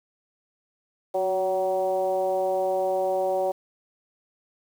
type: tone with frequency modulation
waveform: sine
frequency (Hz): 564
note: C#5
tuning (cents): +30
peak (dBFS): -21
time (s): 1.14-3.52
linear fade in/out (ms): 10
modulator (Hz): 192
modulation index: 1.1
effects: high-pass 300 Hz 12 dB/octave + 8-bit